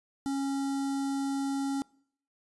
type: tone with notch filter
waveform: square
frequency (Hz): 274.8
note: C#4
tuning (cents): -15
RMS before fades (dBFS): -31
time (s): 0.26-1.82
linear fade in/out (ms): 0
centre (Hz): 2400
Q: 0.74
effects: noise-tail reverb RT60 0.6 s tail -24 dB re dry + resampled to 24000 Hz